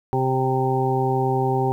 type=harmonic tone with a mistuned harmonic; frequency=130.81 Hz; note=C3; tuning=in tune; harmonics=1 / 2 / 3 / 4 / 6 / 7; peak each=-23 / -29 / -23 / -33 / -24 / -29 dBFS; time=0.13-1.72 s; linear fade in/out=0 ms; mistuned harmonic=4; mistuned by=+23 cents; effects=9-bit